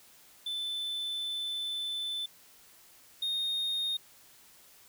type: tone pair in turn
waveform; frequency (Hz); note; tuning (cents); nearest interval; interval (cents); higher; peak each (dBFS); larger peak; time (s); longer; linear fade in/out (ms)
triangle; 3520 / 3698; A7 / A#7; 0 / -15; minor second; 85; second; -31 / -28; second; 0.46-2.26 / 3.22-3.97; first; 5
effects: white hiss -58 dBFS RMS until 4.88 s